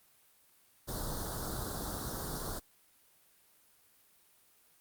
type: band-stop noise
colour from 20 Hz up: pink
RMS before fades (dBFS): -38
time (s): 0.87-2.6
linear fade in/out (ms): 20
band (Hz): 1600 to 3700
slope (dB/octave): 48
effects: white hiss -66 dBFS RMS until 4.8 s + Opus 32 kbps